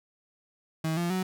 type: tone with pitch steps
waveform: 35% pulse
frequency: 160 / 172.48 / 185.93 Hz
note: D#3 / F3 / F#3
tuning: +49 / -21 / +9 cents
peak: -25 dBFS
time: 0.84-1.23 s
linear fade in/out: 5 ms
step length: 130 ms
effects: none